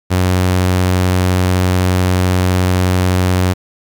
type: tone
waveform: sawtooth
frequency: 91.6 Hz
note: F#2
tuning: 17 cents flat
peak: -7 dBFS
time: 0.1-3.54 s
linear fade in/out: 20 ms
effects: 8-bit